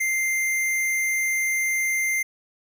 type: tone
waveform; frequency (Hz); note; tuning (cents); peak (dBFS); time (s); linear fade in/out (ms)
square; 2093; C7; 0; -22; 0-2.23; 10
effects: none